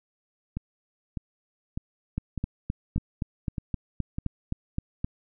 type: two click trains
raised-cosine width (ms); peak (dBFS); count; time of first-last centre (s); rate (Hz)
5; -18 / -15; 7 / 12; 0.57-4.184 / 2.18-5.045; 1.66 / 3.84
effects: none

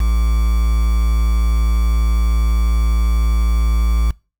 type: tone with quantisation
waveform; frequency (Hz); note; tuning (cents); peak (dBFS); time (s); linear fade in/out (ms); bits
triangle; 56.1; A1; +34; -10; 0-4.11; 5; 5
effects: noise-tail reverb RT60 0.3 s tail -23 dB re dry

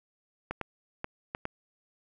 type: clicks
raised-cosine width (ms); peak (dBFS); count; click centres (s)
0.5; -18; 5; 0.51 / 0.613 / 1.044 / 1.349 / 1.454
effects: none

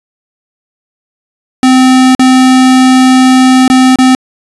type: tone with dropouts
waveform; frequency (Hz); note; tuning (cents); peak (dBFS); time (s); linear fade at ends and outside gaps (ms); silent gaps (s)
square; 258.1; C4; -23; -3; 1.63-4.15; 1; 2.15-2.194 / 3.679-3.7 / 3.958-3.987
effects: resampled to 24000 Hz

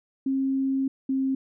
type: tone pair in turn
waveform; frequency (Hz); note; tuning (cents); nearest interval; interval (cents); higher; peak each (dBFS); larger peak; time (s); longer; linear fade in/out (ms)
sine; 268.4 / 266.7; C4 / C4; +44 / +33; unison; 11; first; -22; neither; 0.26-0.88 / 1.09-1.35; first; 5
effects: none

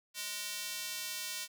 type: tone with high-pass filter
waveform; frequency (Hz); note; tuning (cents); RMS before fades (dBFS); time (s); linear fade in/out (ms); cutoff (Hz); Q
square; 207.7; G#3; 0; -40; 0.14-1.48; 50; 3200; 0.69
effects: none

